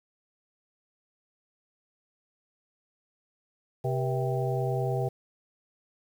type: harmonic tone with a mistuned harmonic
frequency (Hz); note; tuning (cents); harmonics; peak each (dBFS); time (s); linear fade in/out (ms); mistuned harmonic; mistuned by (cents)
130.81; C3; 0; 1 / 3 / 4 / 5 / 6; -28 / -33 / -34 / -35 / -36; 3.84-5.09; 10; 4; -140
effects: 9-bit